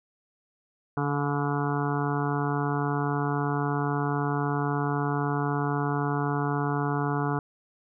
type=harmonic tone; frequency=143.8 Hz; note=D3; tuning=36 cents flat; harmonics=1 / 2 / 3 / 5 / 6 / 7 / 8 / 9 / 10; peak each=-28 / -31 / -33 / -35 / -36 / -36 / -37 / -38 / -38 dBFS; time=0.97-7.39 s; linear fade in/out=2 ms; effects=none